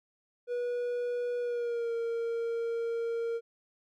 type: tone with pitch glide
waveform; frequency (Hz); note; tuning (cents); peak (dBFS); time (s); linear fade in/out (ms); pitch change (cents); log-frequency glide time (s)
triangle; 485.9 to 463.2; B4 to A#4; -28 to -11; -28; 0.47-3.41; 50; -83; 1.39-1.93
effects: none